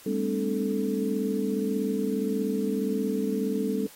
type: tone cluster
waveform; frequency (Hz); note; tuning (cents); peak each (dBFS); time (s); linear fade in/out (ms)
sine; 200.6 / 222.3 / 257.5 / 297.3 / 438.5; G3 / A3 / C4 / D4 / A4; +40 / +18 / -28 / +21 / -6; -29 / -35 / -31 / -33 / -30; 0.06-3.87; 5
effects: white hiss -50 dBFS RMS until 3.95 s + AAC 48 kbps